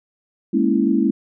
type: chord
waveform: sine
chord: A# half-diminished seventh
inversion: third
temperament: equal with one note detuned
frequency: 206.8 / 233.1 / 277.2 / 329.6 Hz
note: G#3 / A#3 / C#4 / E4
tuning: -7 / 0 / 0 / 0 cents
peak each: -20 dBFS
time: 0.53-1.11 s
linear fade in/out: 10 ms
effects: none